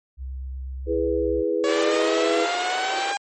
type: tone with vibrato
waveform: sine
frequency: 65.41 Hz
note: C2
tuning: in tune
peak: -29 dBFS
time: 0.17-1.44 s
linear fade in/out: 50 ms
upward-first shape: sine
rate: 8.1 Hz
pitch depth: 13 cents each way
type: chord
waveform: sine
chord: E major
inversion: none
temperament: equal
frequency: 329.6 / 415.3 / 493.9 Hz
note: E4 / G#4 / B4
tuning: 0 / 0 / 0 cents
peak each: -26 / -24 / -24 dBFS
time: 0.86-2.48 s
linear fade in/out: 50 ms
type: linear sweep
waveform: sawtooth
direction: up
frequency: 561 to 808 Hz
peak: -20 dBFS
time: 1.64-3.17 s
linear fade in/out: 0 ms
type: band-pass noise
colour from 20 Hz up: pink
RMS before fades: -30 dBFS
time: 1.65-3.16 s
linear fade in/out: 50 ms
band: 340 to 4400 Hz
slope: 48 dB/octave
effects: MP3 32 kbps